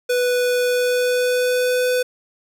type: tone with pitch glide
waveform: square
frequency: 493.9 to 500.2 Hz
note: B4 to B4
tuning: 0 to +22 cents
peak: -17 dBFS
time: 0.09-2.03 s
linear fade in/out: 10 ms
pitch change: +22 cents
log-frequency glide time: 0.66-1.82 s
effects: 8-bit